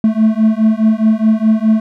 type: beating tone pair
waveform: triangle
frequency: 217 / 221.8 Hz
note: A3 / A3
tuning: -24 / +14 cents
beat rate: 4.8 Hz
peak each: -10 dBFS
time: 0.04-1.8 s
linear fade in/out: 2 ms
effects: none